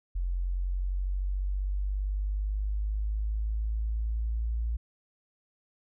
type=linear sweep; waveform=sine; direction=up; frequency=44.03 to 57 Hz; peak=-27 dBFS; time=0.15-4.77 s; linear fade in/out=10 ms; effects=none